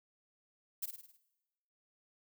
violet noise with echo, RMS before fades -37 dBFS, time 0.82-0.86 s, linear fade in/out 10 ms, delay 52 ms, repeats 6, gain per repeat -5 dB, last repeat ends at 1.172 s, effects noise-tail reverb RT60 1.0 s tail -18 dB re dry

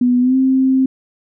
sine tone with pitch glide, 246.9 to 263.1 Hz, B3 to C4, 0 to +10 cents, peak -10 dBFS, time 0.01-0.86 s, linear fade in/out 5 ms, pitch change +110 cents, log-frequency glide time 0.2-0.36 s, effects none

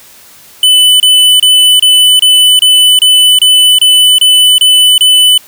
square tone bursts, 3001 Hz, F#7, 24 cents sharp, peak -3 dBFS, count 12, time 0.63-5.378 s, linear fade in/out 2 ms, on 370 ms, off 28 ms, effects white hiss -37 dBFS RMS until 5.47 s

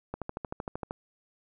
click train, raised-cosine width 1 ms, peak -20 dBFS, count 11, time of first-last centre 0.14-0.909 s, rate 13 Hz, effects none

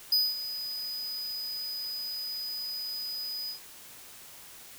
square tone with ADSR envelope, 4978 Hz, D#8, in tune, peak -21 dBFS, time 0.12-3.6 s, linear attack 5 ms, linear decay 220 ms, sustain -13 dB, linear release 110 ms, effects white hiss -49 dBFS RMS until 4.78 s

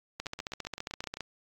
two click trains, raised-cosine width 0.2 ms, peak -22 / -18 dBFS, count 8 / 16, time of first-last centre 0.26-1.17 / 0.2-1.207 s, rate 7.69 / 14.9 Hz, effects AAC 48 kbps

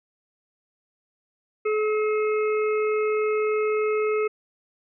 harmonic tone, 428.3 Hz, A4, 47 cents flat, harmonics 1 / 3 / 5 / 6, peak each -21 / -31 / -35 / -37 dBFS, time 1.65-4.28 s, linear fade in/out 10 ms, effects none

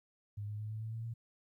sine tone with pitch steps, 103.2 / 105.13 / 107.09 / 109.08 / 111.12 / 113.19 / 115.3 Hz, G#2 / G#2 / A2 / A2 / A2 / A2 / A#2, -10 / +22 / -46 / -15 / +18 / +49 / -19 cents, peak -38 dBFS, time 0.37-1.14 s, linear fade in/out 10 ms, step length 110 ms, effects 13-bit

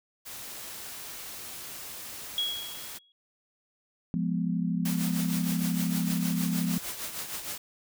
white noise, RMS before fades -41 dBFS, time 0.25-2.99 s, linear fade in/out 20 ms
sine tone with exponential decay, 3319 Hz, G#7, 2 cents flat, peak -24 dBFS, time 2.38-3.12 s, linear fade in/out 1 ms, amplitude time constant 160 ms
sine chord, F diminished, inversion none, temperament equal, 174.61 / 207.7 / 246.9 Hz, F3 / Ab3 / Cb4, 0 / 0 / 0 cents, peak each -28 / -32 / -32 dBFS, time 4.14-6.78 s, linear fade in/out 0 ms
white noise with tremolo, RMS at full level -34 dBFS, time 4.85-7.58 s, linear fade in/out 5 ms, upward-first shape triangle, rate 6.5 Hz, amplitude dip 65%
effects none

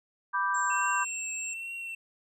sine chord, G major, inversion first, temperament equal, 987.8 / 1174.7 / 1568 Hz, B5 / D6 / G6, 0 / 0 / 0 cents, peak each -30 dBFS, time 0.33-1.05 s, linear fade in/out 20 ms
sine tone, 7450 Hz, A#8, 2 cents flat, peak -35 dBFS, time 0.54-1.54 s, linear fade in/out 10 ms
triangle tone with vibrato, 2687 Hz, E7, 33 cents sharp, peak -34 dBFS, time 0.7-1.95 s, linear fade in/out 5 ms, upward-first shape triangle, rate 1.2 Hz, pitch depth 38 cents each way
effects none

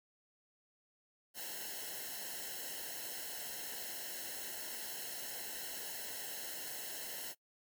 white noise with comb filter, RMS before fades -44 dBFS, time 1.34-7.35 s, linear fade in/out 50 ms, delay 0.84 ms, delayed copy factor -1, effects noise-tail reverb RT60 0.1 s tail -21 dB re dry

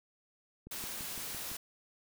click train, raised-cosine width 3 ms, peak -35 dBFS, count 6, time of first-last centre 0.67-1.516 s, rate 5.91 Hz
white noise, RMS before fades -41 dBFS, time 0.71-1.57 s, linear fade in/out 5 ms
effects none

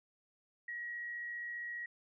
sine tone with amplitude modulation, 1906 Hz, A#6, 38 cents sharp, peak -38 dBFS, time 0.68-1.86 s, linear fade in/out 5 ms, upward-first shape sine, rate 115 Hz, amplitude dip 30%, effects none

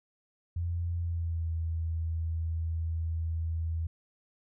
sine tone with pitch glide, 85.7 to 81.78 Hz, F2 to E2, -32 to -13 cents, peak -29 dBFS, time 0.56-3.87 s, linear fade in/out 5 ms, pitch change -81 cents, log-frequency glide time 0.98-1.51 s, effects none

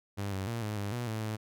sawtooth tone with pitch steps, 100.4 / 96 / 116.5 / 106.3 / 101.3 / 121.1 / 109.9 / 108.5 Hz, G2 / G2 / A#2 / G#2 / G#2 / B2 / A2 / A2, +42 / -36 / -1 / +41 / -43 / -34 / -2 / -24 cents, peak -29 dBFS, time 0.17-1.37 s, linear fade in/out 20 ms, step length 150 ms, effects none

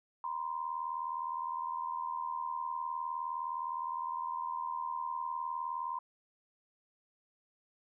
sine tone pair together, 952 / 1031.6 Hz, A#5 / C6, +36 / -25 cents, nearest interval minor second, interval 139 cents, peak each -38 / -37 dBFS, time 0.24-5.99 s, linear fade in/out 2 ms, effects none

